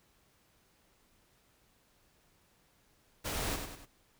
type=noise with echo; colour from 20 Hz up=pink; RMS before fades=-36 dBFS; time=3.24-3.57 s; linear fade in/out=20 ms; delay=97 ms; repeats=3; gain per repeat=-6 dB; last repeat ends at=3.861 s; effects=pink hiss -69 dBFS RMS until 4.19 s